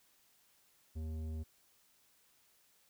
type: tone with tanh clipping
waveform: sine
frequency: 79 Hz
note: D#2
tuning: 27 cents sharp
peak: -40 dBFS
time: 0.95-1.44 s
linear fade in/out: 20 ms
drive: 12 dB
effects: white hiss -70 dBFS RMS until 2.89 s